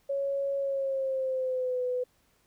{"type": "tone with pitch glide", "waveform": "sine", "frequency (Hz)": [554.4, 499.7], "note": ["C#5", "B4"], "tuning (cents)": [0, 20], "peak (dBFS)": -27, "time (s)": [0.09, 2.04], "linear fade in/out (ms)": 10, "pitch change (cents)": -180, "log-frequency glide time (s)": [0.58, 1.83], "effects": ["pink hiss -68 dBFS RMS until 2.46 s"]}